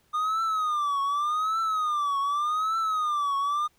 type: tone with vibrato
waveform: triangle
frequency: 1216 Hz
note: D#6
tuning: 40 cents flat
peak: -22 dBFS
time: 0.13-3.68 s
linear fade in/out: 20 ms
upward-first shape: triangle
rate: 0.85 Hz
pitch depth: 170 cents each way
effects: pink hiss -66 dBFS RMS until 3.78 s